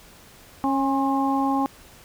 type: harmonic tone with a mistuned harmonic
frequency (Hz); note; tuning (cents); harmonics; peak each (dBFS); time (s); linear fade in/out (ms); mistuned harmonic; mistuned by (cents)
272.9; C#4; -27; 1 / 2 / 3 / 4; -22 / -34 / -24 / -28; 0.64-1.66; 0; 4; -35
effects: pink hiss -49 dBFS RMS until 2.04 s